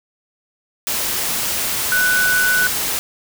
sine tone in noise, 1488 Hz, F#6, 9 cents sharp, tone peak -14 dBFS, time 1.92-2.67 s, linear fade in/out 0 ms, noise white, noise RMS -21 dBFS, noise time 0.87-2.99 s, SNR +4 dB, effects none

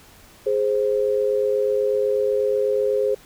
sine tone pair together, 415.9 / 524 Hz, G#4 / C5, +2 / +2 cents, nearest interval major third, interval 400 cents, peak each -20 / -21 dBFS, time 0.46-3.15 s, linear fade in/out 10 ms, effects pink hiss -49 dBFS RMS until 3.25 s

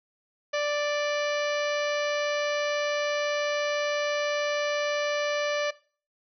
harmonic tone with a mistuned harmonic, 587.3 Hz, D5, in tune, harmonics 1 / 2 / 3 / 4 / 5 / 6 / 7 / 8 / 9 / 10, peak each -26 / -35 / -34 / -37 / -39 / -45 / -44 / -44 / -48 / -44 dBFS, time 0.53-5.71 s, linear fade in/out 10 ms, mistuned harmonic 9, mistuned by -16 cents, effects noise-tail reverb RT60 0.4 s tail -19 dB re dry

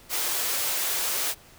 white high-pass noise, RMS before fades -27 dBFS, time 0.09-1.35 s, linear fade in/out 50 ms, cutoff 330 Hz, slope 24 dB/octave, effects pink hiss -52 dBFS RMS until 1.58 s

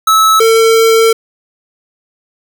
square tone pair in turn, 1300 / 450.7 Hz, E6 / A4, -24 / +42 cents, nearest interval octave + tritone, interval 1834 cents, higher first, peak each -6 dBFS, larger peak neither, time 0.07-0.4 / 0.4-1.13 s, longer second, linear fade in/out 5 ms, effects none

